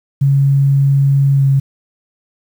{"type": "tone with pitch glide", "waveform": "sine", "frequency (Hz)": [138.59, 136.76], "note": ["C#3", "C#3"], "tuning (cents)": [0, -23], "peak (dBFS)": -8, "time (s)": [0.21, 1.6], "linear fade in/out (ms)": 10, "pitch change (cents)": -23, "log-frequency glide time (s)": [1.35, 1.43], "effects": ["7-bit"]}